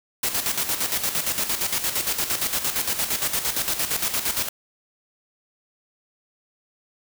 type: noise with tremolo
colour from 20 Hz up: white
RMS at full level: -23 dBFS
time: 0.23-4.49 s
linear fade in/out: 5 ms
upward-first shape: square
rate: 8.7 Hz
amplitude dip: 60%
effects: none